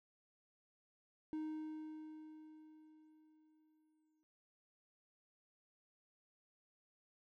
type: tone with exponential decay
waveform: triangle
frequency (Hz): 310.8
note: D#4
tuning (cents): -2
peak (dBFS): -37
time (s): 1.33-4.23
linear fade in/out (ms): 0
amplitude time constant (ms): 630
effects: none